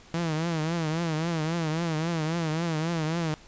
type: tone with vibrato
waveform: sawtooth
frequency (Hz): 162.5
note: E3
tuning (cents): -24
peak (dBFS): -22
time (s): 0.14-3.34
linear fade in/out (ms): 0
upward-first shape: triangle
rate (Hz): 3.7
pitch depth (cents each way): 120
effects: pink hiss -52 dBFS RMS until 3.47 s + resampled to 16000 Hz